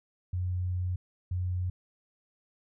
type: tone bursts at uneven times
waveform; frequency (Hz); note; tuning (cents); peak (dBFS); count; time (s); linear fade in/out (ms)
sine; 90.5; F#2; -38; -28; 2; 0.33-0.96 / 1.31-1.7; 5
effects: none